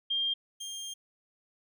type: tone pair in turn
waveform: sine / 25% pulse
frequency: 3201 / 3201 Hz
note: G7 / G7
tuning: +36 / +36 cents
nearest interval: unison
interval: 0 cents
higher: neither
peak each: -27 / -34 dBFS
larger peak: first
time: 0.1-0.34 / 0.6-0.94 s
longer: second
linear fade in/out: 10 ms
effects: none